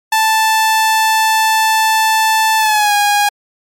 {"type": "tone with pitch glide", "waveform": "sawtooth", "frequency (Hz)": [880, 821.1], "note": ["A5", "G#5"], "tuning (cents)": [0, -20], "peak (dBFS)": -6, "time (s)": [0.12, 3.29], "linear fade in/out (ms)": 5, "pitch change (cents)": -120, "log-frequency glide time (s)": [2.58, 2.93], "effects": ["MP3 64 kbps"]}